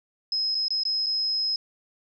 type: tone with dropouts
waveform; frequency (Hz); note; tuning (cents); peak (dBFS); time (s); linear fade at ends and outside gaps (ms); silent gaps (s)
sine; 5120; D#8; +49; -23; 0.32-1.56; 2; 0.547-0.551 / 0.683-0.705 / 0.835-0.852 / 1.062-1.066
effects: none